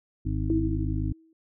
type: harmonic tone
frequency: 51.91 Hz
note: G#1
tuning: in tune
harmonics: 1 / 2 / 3 / 5 / 6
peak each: -29 / -29 / -36 / -35 / -35 dBFS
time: 0.25-1.13 s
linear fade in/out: 10 ms
type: tone with exponential decay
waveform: sine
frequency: 323.5 Hz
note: E4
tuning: 32 cents flat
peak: -20 dBFS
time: 0.5-1.33 s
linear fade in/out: 2 ms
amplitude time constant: 180 ms
effects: none